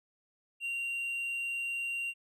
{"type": "tone", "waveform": "triangle", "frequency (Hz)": 2764, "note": "F7", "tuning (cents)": -19, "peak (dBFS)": -31, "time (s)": [0.6, 2.14], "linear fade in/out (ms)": 50, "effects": ["resampled to 32000 Hz"]}